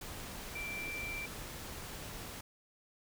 sine tone in noise, 2349 Hz, D7, in tune, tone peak -39 dBFS, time 0.55-1.26 s, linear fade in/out 5 ms, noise pink, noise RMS -45 dBFS, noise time 0.01-2.41 s, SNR +3 dB, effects none

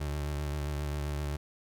30% pulse tone with vibrato, 73.2 Hz, D2, 5 cents flat, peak -29 dBFS, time 0-1.37 s, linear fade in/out 10 ms, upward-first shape sine, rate 7.6 Hz, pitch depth 34 cents each way, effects none

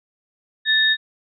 sine tone pair together, 1759 / 3727 Hz, A6 / A#7, -1 / -1 cents, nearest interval octave + minor second, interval 1300 cents, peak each -17 dBFS, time 0.65-0.97 s, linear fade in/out 50 ms, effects none

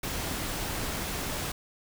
pink noise, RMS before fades -33 dBFS, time 0.03-1.52 s, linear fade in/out 5 ms, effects none

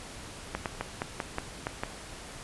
clicks, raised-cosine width 0.5 ms, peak -15 dBFS, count 8, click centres 0.55 / 0.658 / 0.81 / 1.019 / 1.202 / 1.384 / 1.669 / 1.835 s, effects pink hiss -44 dBFS RMS until 2.43 s + resampled to 24000 Hz

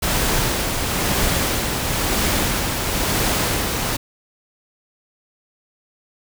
pink noise with tremolo, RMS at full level -19 dBFS, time 0.02-3.97 s, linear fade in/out 10 ms, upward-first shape sine, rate 1 Hz, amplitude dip 35%, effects none

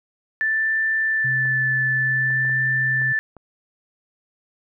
sine tone with vibrato, 1760 Hz, A6, in tune, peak -18 dBFS, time 0.41-3.19 s, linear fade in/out 0 ms, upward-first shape sine, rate 0.55 Hz, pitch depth 12 cents each way
sine tone, 131.3 Hz, C3, 6 cents sharp, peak -26 dBFS, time 1.24-3.13 s, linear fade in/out 10 ms
clicks, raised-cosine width 1 ms, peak -28 dBFS, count 6, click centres 1.455 / 2.304 / 2.451 / 2.495 / 3.017 / 3.367 s
effects none

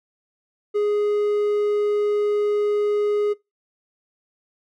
triangle tone, 415.3 Hz, G#4, in tune, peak -16 dBFS, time 0.74-3.34 s, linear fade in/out 20 ms, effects noise-tail reverb RT60 0.2 s tail -22 dB re dry

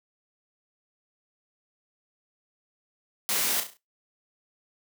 white noise with echo, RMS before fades -27 dBFS, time 3.29-3.6 s, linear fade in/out 0 ms, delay 34 ms, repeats 5, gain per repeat -7 dB, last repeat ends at 3.77 s, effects noise-tail reverb RT60 0.2 s tail -18 dB re dry + high-pass 200 Hz 12 dB/octave

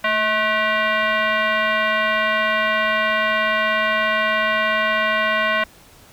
sine tone with frequency modulation, 220.8 Hz, A3, 6 cents sharp, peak -16 dBFS, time 0.04-5.64 s, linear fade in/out 5 ms, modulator 861 Hz, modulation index 2.7, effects pink hiss -48 dBFS RMS until 6.12 s

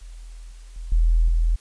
sine tone with level steps, 41.2 Hz, E1, in tune, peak -36 / -39 / -30 / -14 / -16 dBFS, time 0.01-1.56 s, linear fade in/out 10 ms, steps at 0.51 / 0.76 / 0.92 / 1.28 s, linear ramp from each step 2 ms, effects white hiss -54 dBFS RMS until 1.6 s + resampled to 22050 Hz

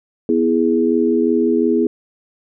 sine chord, E major, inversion second, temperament equal, 246.9 / 329.6 / 415.3 Hz, B3 / E4 / G#4, 0 / 0 / 0 cents, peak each -17 dBFS, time 0.29-1.87 s, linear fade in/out 2 ms, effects none

